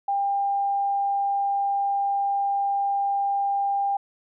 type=tone; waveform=sine; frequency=798 Hz; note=G5; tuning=31 cents sharp; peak=-21 dBFS; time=0.08-3.97 s; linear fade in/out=5 ms; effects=none